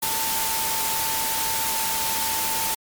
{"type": "tone in noise", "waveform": "sine", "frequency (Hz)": 892, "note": "A5", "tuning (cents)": 23, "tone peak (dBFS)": -29, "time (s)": [0.02, 2.75], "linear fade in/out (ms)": 10, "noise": "white", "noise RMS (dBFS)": -25, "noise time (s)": [0.02, 2.75], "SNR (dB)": -7, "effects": ["MP3 96 kbps"]}